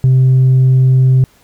triangle tone with tanh clipping, 130 Hz, C3, 11 cents flat, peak -6 dBFS, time 0.04-1.24 s, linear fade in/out 0 ms, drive 6 dB, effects pink hiss -50 dBFS RMS until 1.43 s

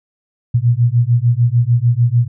sine beating tone pair, 116.54 / 123.24 Hz, A#2 / B2, 0 / -3 cents, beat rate 6.7 Hz, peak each -13 / -13 dBFS, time 0.54-2.28 s, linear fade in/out 10 ms, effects none

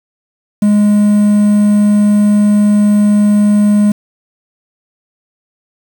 triangle tone with quantisation, 207.7 Hz, G#3, in tune, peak -4 dBFS, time 0.62-3.92 s, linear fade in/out 5 ms, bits 5, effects none

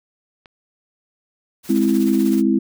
click, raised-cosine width 0.3 ms, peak -27 dBFS, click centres 0.458 s
white noise with tremolo, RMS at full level -34 dBFS, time 1.63-2.43 s, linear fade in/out 50 ms, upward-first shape sine, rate 16 Hz, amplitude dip 55%
sine chord, Ab augmented, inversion none, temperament equal, 207.7 / 261.6 / 329.6 Hz, Ab3 / C4 / E4, 0 / 0 / 0 cents, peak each -18 dBFS, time 1.69-2.59 s, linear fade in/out 10 ms
effects none

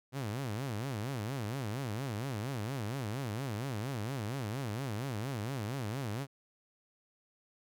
sawtooth tone with vibrato, 119.8 Hz, A#2, 48 cents sharp, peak -31 dBFS, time 0.12-6.27 s, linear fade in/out 50 ms, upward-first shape sine, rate 4.3 Hz, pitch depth 280 cents each way, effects none

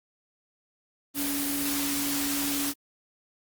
sine tone in noise, 283.4 Hz, C#4, 38 cents sharp, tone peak -30 dBFS, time 1.14-2.74 s, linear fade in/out 50 ms, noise white, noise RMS -30 dBFS, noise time 1.14-2.74 s, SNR -3 dB, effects Opus 24 kbps

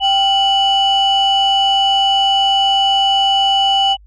sine tone pair together, 784 / 2960 Hz, G5 / F#7, 0 / 0 cents, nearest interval octave + major seventh, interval 2300 cents, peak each -12 dBFS, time 0-3.97 s, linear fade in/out 50 ms, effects tanh soft clip ceiling -6 dBFS + added 51 Hz sine -41 dBFS peak until 4.06 s

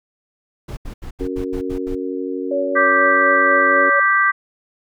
brown noise bursts, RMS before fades -29 dBFS, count 8, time 0.68-1.954 s, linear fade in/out 10 ms, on 91 ms, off 78 ms
harmonic tone, 92.5 Hz, F#2, in tune, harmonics 3 / 4 / 5, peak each -25 / -26 / -27 dBFS, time 1.2-3.9 s, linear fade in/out 10 ms
sine tone with tremolo, 565 Hz, C#5, 33 cents sharp, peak -17 dBFS, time 2.51-4 s, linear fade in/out 5 ms, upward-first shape sine, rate 4.1 Hz, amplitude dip 40%
sine chord, G major, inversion second, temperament just, 1176 / 1568 / 1960 Hz, D6 / G6 / B6, +2 / 0 / -14 cents, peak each -16 / -16 / -18 dBFS, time 2.75-4.32 s, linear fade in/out 20 ms
effects none

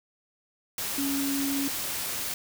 sine tone in noise, 277.2 Hz, C#4, in tune, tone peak -27 dBFS, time 0.98-1.68 s, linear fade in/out 2 ms, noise white, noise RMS -32 dBFS, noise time 0.78-2.34 s, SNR +2 dB, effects none

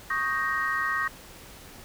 sine chord, Eb dominant seventh, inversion third, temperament equal with one note detuned, 1108.7 / 1244.5 / 1568 / 1871.1 Hz, Db6 / Eb6 / G6 / Bb6, 0 / 0 / 0 / +6 cents, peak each -31 / -31 / -32 / -27 dBFS, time 0.1-1.08 s, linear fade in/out 5 ms, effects tanh soft clip ceiling -16 dBFS + pink hiss -47 dBFS RMS until 1.84 s

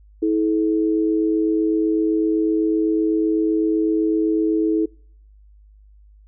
sine tone pair together, 322.1 / 430 Hz, E4 / A4, -40 / -40 cents, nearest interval perfect fourth, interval 500 cents, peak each -17 / -22 dBFS, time 0.22-4.86 s, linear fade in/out 10 ms, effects noise-tail reverb RT60 0.6 s tail -26 dB re dry + added 51 Hz sine -46 dBFS peak until 6.27 s

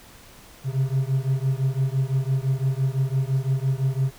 triangle beating tone pair, 130.81 / 136.71 Hz, C3 / C#3, 0 / -24 cents, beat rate 5.9 Hz, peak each -21 / -22 dBFS, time 0.64-4.12 s, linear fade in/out 50 ms, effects pink hiss -48 dBFS RMS until 4.18 s

